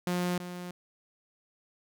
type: tone with echo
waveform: sawtooth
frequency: 178.1 Hz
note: F3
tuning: 34 cents sharp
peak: -24 dBFS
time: 0.07-0.38 s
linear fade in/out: 2 ms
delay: 330 ms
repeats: 1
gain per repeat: -10 dB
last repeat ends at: 0.71 s
effects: none